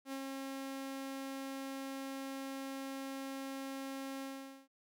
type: tone with ADSR envelope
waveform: sawtooth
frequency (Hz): 270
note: C#4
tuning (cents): -45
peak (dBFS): -35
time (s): 0.05-4.68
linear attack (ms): 75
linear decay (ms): 64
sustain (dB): -2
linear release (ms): 460
effects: none